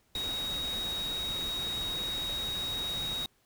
sine tone in noise, 3783 Hz, A#7, 25 cents sharp, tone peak -32 dBFS, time 0.15-3.26 s, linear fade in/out 2 ms, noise pink, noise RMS -41 dBFS, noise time 0.15-3.26 s, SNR +6 dB, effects pink hiss -69 dBFS RMS until 3.45 s

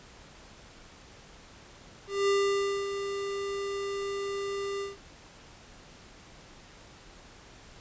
square tone with ADSR envelope, 398.1 Hz, G4, 27 cents sharp, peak -23 dBFS, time 2.07-4.97 s, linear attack 210 ms, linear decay 580 ms, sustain -9 dB, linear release 160 ms, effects pink hiss -52 dBFS RMS until 7.8 s + resampled to 16000 Hz

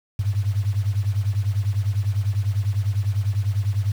sine beating tone pair, 98.5 / 108.5 Hz, G2 / A2, +9 / -24 cents, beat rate 10 Hz, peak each -21 / -24 dBFS, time 0.19-3.92 s, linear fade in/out 5 ms, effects 7-bit

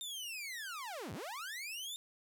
sawtooth linear two-way sweep, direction down then up, 3661 to 77.78 to 3661 Hz, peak -38 dBFS, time 0.01-1.96 s, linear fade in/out 0 ms, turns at 1.13 s, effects none

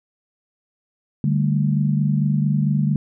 sine chord, D suspended fourth, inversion none, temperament just, 146.83 / 195.78 / 220.2 Hz, D3 / G3 / A3, 0 / -2 / +2 cents, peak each -18 / -22 / -24 dBFS, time 1.24-2.96 s, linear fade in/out 2 ms, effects none

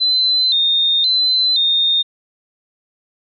sine tone with vibrato, 3852 Hz, B7, 44 cents flat, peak -12 dBFS, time 0-2.03 s, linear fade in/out 20 ms, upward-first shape square, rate 0.96 Hz, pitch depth 86 cents each way, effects none

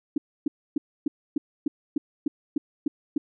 sine tone bursts, 293.7 Hz, D4, in tune, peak -19 dBFS, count 11, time 0.16-3.18 s, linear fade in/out 5 ms, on 20 ms, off 280 ms, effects none

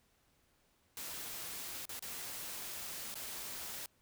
white noise with dropouts, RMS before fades -44 dBFS, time 0.97-3.86 s, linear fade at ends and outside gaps 1 ms, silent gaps 1.854-1.892 / 1.993-2.024 / 3.142-3.155 s, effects pink hiss -73 dBFS RMS until 4.01 s

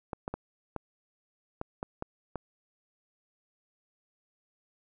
clicks, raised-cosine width 1 ms, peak -20 dBFS, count 8, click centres 0.132 / 0.279 / 0.34 / 0.763 / 1.614 / 1.829 / 2.024 / 2.357 s, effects none

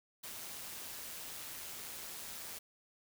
white noise with amplitude modulation, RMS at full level -44 dBFS, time 0.23-2.59 s, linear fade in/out 10 ms, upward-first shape sine, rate 160 Hz, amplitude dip 45%, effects none

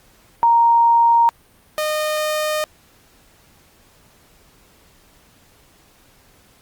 sine / sawtooth tone pair in turn, 932.3 / 612.6 Hz, A#5 / D#5, 0 / -27 cents, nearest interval perfect fifth, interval 727 cents, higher first, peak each -10 / -15 dBFS, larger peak first, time 0.43-1.29 / 1.78-2.64 s, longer neither, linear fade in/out 0 ms, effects pink hiss -53 dBFS RMS until 6.61 s + Opus 48 kbps

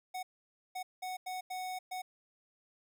square tone bursts at uneven times, 740 Hz, F#5, in tune, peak -38 dBFS, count 6, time 0.14-0.23 / 0.75-0.83 / 1.02-1.17 / 1.26-1.41 / 1.5-1.79 / 1.91-2.02 s, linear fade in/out 10 ms, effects none

